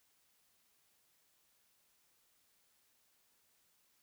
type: silence
effects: white hiss -74 dBFS RMS until 4.02 s